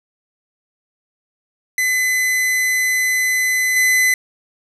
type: tone with level steps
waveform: 45% pulse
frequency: 2025 Hz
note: B6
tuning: 43 cents sharp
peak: -15 / -12 dBFS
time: 1.78-4.14 s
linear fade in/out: 2 ms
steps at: 3.76 s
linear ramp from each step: 5 ms
effects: none